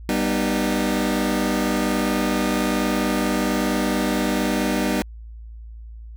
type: chord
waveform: sawtooth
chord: G augmented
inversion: none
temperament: just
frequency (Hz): 196 / 245 / 306.2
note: G3 / B3 / D#4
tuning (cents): 0 / -14 / -28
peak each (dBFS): -20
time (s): 0.09-5.02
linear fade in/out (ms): 0
effects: added 56 Hz sine -35 dBFS peak until 6.16 s